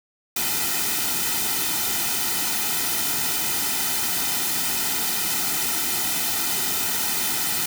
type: noise with comb filter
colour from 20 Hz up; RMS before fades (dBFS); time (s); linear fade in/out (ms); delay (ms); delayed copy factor
white; -24; 0.36-7.66; 5; 1.8; -0.8
effects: none